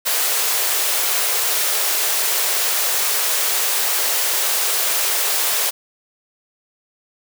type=high-pass noise; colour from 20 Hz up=white; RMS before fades=-19 dBFS; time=0.05-5.71 s; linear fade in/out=20 ms; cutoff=380 Hz; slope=48 dB/octave; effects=none